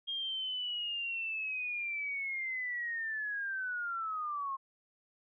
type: linear sweep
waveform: sine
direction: down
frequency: 3242 to 1064 Hz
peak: -34 dBFS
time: 0.07-4.57 s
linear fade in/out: 20 ms
effects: none